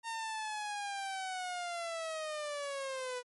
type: linear sweep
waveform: sawtooth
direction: down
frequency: 920 to 489.4 Hz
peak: -33 dBFS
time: 0.03-3.23 s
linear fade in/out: 50 ms
effects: MP3 48 kbps